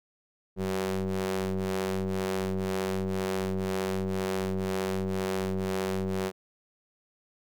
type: ring-modulated tone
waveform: sawtooth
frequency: 95 Hz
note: F#2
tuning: 46 cents sharp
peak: -21 dBFS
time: 0.56-6.32 s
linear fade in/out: 50 ms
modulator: 284 Hz
effects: none